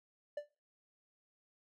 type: tone with exponential decay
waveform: triangle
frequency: 587.3 Hz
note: D5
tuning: in tune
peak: -32 dBFS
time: 0.37-0.49 s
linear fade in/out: 5 ms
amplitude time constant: 25 ms
effects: noise-tail reverb RT60 0.4 s tail -25 dB re dry